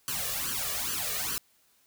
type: noise with flanger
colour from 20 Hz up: white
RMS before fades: -32 dBFS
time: 0.08-1.38 s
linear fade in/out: 0 ms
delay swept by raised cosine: 0.66 to 1.76 ms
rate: 2.4 Hz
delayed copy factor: +1
effects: white hiss -66 dBFS RMS until 1.86 s